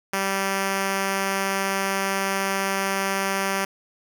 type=tone; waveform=5% pulse; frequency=194.7 Hz; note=G3; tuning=12 cents flat; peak=-11 dBFS; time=0.13-3.65 s; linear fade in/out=5 ms; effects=none